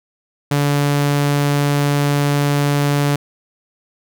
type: tone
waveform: sawtooth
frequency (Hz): 143.8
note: D3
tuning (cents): -36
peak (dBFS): -10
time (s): 0.51-3.16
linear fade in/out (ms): 5
effects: none